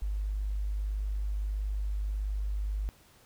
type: tone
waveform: sine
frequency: 50.8 Hz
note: G#1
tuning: 38 cents flat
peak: -29 dBFS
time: 0.02-2.89 s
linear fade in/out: 0 ms
effects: pink hiss -60 dBFS RMS until 3.25 s